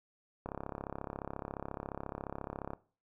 click train, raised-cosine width 1 ms, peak -25 dBFS, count 79, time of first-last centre 0.46-2.734 s, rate 34.3 Hz, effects noise-tail reverb RT60 0.4 s tail -19 dB re dry

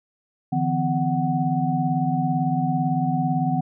sine tone cluster, 149.2 / 167.1 / 254 / 744 Hz, D3 / E3 / B3 / F#5, +28 / +24 / +49 / +9 cents, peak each -25 dBFS, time 0.52-3.61 s, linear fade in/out 10 ms, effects none

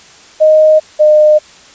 sine tone pair in turn, 621 / 608.2 Hz, D#5 / D#5, -3 / -40 cents, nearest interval unison, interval 37 cents, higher first, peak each -3 dBFS, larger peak neither, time 0.4-0.8 / 0.99-1.39 s, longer neither, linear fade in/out 20 ms, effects white hiss -39 dBFS RMS until 1.74 s + resampled to 16000 Hz

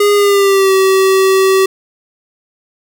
square tone with pitch glide, 410.4 to 382.9 Hz, G#4 to G4, -21 to -41 cents, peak -8 dBFS, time 0-1.66 s, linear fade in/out 5 ms, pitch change -120 cents, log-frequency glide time 0.14-0.73 s, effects none

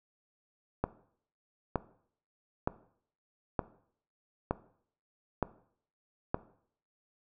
click train, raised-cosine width 1 ms, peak -14 dBFS, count 7, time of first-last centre 0.84-6.345 s, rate 1.09 Hz, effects noise-tail reverb RT60 0.6 s tail -17 dB re dry

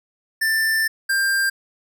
square tone pair in turn, 1777 / 1590.3 Hz, A6 / G6, +17 / +24 cents, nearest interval major second, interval 193 cents, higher first, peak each -18 dBFS, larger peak neither, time 0.41-0.88 / 1.09-1.5 s, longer first, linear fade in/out 10 ms, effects none

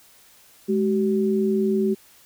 sine tone pair together, 210.4 / 381.3 Hz, G#3 / G4, +23 / -48 cents, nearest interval minor seventh, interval 1029 cents, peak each -21 dBFS, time 0.68-1.95 s, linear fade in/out 20 ms, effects white hiss -53 dBFS RMS until 2.25 s

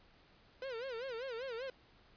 45% pulse tone with vibrato, 493.9 Hz, B4, in tune, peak -40 dBFS, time 0.62-1.7 s, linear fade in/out 2 ms, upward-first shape sine, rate 5.1 Hz, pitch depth 170 cents each way, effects pink hiss -65 dBFS RMS until 2.16 s + resampled to 11025 Hz

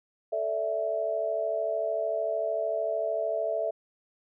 sine chord, A suspended fourth, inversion none, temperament just, 440 / 586.7 / 660 Hz, A4 / D5 / E5, 0 / -2 / +2 cents, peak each -34 / -33 / -28 dBFS, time 0.32-3.71 s, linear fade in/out 10 ms, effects none

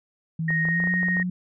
sine tone with pitch glide, 162 to 180.79 Hz, E3 to F#3, -30 to -40 cents, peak -24 dBFS, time 0.39-1.3 s, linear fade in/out 5 ms, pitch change +190 cents, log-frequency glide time 0.62-0.9 s
sine tone, 1864.7 Hz, A#6, in tune, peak -22 dBFS, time 0.48-1.23 s, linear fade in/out 5 ms
clicks, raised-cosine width 1 ms, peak -23 dBFS, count 11, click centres 0.505 / 0.653 / 0.687 / 0.802 / 0.839 / 0.873 / 0.939 / 1.031 / 1.085 / 1.169 / 1.199 s
effects none

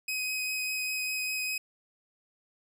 sawtooth tone with vibrato, 2521 Hz, D#7, 22 cents sharp, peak -27 dBFS, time 0.08-1.58 s, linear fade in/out 5 ms, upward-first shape sine, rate 5 Hz, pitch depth 9 cents each way, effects none

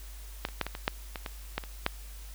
clicks, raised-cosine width 0.3 ms, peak -13 / -27 / -11 / -18 / -21 / -9 / -19 / -19 / -13 / -25 / -9 dBFS, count 11, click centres 0.451 / 0.487 / 0.613 / 0.666 / 0.751 / 0.879 / 1.158 / 1.262 / 1.58 / 1.638 / 1.864 s, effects added 50 Hz sine -42 dBFS peak until 2.34 s + white hiss -52 dBFS RMS until 2.34 s

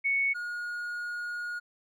sine / triangle tone pair in turn, 2217 / 1438.2 Hz, C#7 / F#6, 0 / -50 cents, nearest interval perfect fifth, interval 750 cents, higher first, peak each -24 / -31 dBFS, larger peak first, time 0.04-0.34 / 0.34-1.6 s, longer second, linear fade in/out 20 ms, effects none

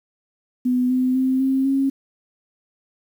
sine tone with pitch steps, 250 / 255.3 / 260.6 / 266.1 / 271.7 Hz, B3 / C4 / C4 / C4 / C#4, +21 / -42 / -7 / +29 / -35 cents, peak -16 dBFS, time 0.65-1.9 s, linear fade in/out 10 ms, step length 250 ms, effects 8-bit

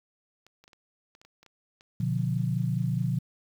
clicks, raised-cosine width 0.2 ms, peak -37 dBFS, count 11, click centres 0.466 / 0.64 / 0.679 / 0.732 / 1.151 / 1.215 / 1.25 / 1.43 / 1.463 / 1.809 / 2.009 s
sine chord, B diminished, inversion none, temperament just, 123.47 / 148.16 / 177.8 Hz, B2 / D3 / F3, 0 / +16 / +31 cents, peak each -28 / -30 / -30 dBFS, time 2-3.19 s, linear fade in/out 5 ms
effects 9-bit

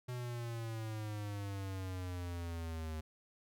square exponential sweep, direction down, 125.1 to 77.78 Hz, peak -40 dBFS, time 0.08-3.01 s, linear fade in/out 10 ms, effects none

